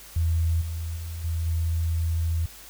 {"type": "tone with level steps", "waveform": "sine", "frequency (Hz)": 82.41, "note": "E2", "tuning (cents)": 0, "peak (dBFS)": [-20, -28, -31, -24, -22], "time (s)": [0.16, 2.46], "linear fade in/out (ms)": 5, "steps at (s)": [0.61, 0.96, 1.24, 1.46], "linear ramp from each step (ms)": 5, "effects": ["added 50 Hz sine -52 dBFS peak until 2.69 s", "white hiss -46 dBFS RMS until 2.69 s"]}